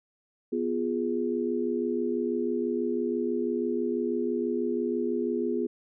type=chord; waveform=sine; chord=F diminished; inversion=second; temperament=equal; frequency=246.9 / 349.2 / 415.3 Hz; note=Cb4 / F4 / Ab4; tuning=0 / 0 / 0 cents; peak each=-30 dBFS; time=0.52-5.67 s; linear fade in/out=10 ms; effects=none